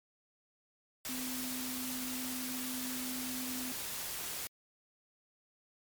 sine tone in noise, 254.6 Hz, C4, 47 cents flat, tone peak -40 dBFS, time 1.09-3.72 s, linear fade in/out 0 ms, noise white, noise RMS -40 dBFS, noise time 1.05-4.47 s, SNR -3 dB, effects MP3 96 kbps

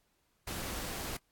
pink noise, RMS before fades -39 dBFS, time 0.47-1.17 s, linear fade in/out 5 ms, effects pink hiss -75 dBFS RMS until 1.31 s + AAC 64 kbps

